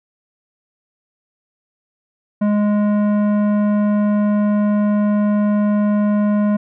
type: tone with tanh clipping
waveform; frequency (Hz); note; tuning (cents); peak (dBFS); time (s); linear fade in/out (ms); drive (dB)
sine; 207.7; G#3; 0; -15; 2.41-6.57; 10; 13
effects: none